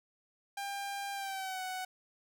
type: tone with pitch glide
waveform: sawtooth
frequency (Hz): 798 to 744.6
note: G5 to F#5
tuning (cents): +31 to +11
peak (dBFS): -33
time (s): 0.57-1.85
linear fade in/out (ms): 5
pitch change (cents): -120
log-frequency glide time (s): 1.13-1.62
effects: none